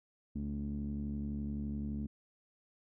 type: tone with low-pass filter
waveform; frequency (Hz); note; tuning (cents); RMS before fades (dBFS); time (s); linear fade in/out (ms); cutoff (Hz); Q
sawtooth; 71.8; D2; -39; -38; 0.35-2.07; 10; 240; 8.2
effects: none